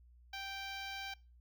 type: tone with notch filter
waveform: 10% pulse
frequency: 783 Hz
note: G5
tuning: 2 cents flat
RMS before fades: -44 dBFS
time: 0.33-1.14 s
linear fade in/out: 5 ms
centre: 11000 Hz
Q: 0.66
effects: noise-tail reverb RT60 0.3 s tail -22 dB re dry + added 60 Hz sine -59 dBFS peak until 1.4 s